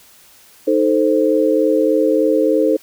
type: chord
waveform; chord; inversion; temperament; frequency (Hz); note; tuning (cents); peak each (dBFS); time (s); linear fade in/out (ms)
sine; A diminished; second; equal; 311.1 / 440 / 523.3; Eb4 / A4 / C5; 0 / 0 / 0; -16; 0.67-2.77; 10
effects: white hiss -47 dBFS RMS until 2.82 s